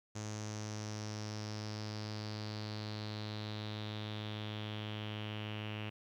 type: tone with low-pass filter sweep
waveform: sawtooth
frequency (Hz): 106.5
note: G#2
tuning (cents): +44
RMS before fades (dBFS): -42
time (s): 0.15-5.9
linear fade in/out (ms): 10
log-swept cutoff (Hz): 6500 to 2800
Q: 5.5
effects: 12-bit